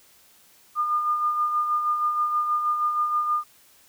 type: tone with tremolo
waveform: sine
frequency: 1212 Hz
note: D#6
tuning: 46 cents flat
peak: -19 dBFS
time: 0.75-3.44 s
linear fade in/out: 50 ms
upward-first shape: sine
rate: 6.3 Hz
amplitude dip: 45%
effects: white hiss -56 dBFS RMS until 3.88 s